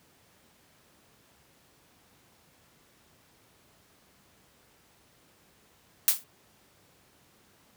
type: noise with exponential decay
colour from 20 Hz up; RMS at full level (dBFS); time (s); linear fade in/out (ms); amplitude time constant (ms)
blue; -17; 6.08-6.24; 0; 33
effects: pink hiss -62 dBFS RMS until 7.76 s + high-pass 80 Hz 12 dB/octave